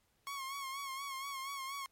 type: tone with vibrato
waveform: sawtooth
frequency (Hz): 1093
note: C#6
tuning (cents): -25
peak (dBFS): -36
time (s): 0.27-1.86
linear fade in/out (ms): 0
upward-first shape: sine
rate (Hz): 4.2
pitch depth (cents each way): 56
effects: pink hiss -75 dBFS RMS until 1.91 s + MP3 64 kbps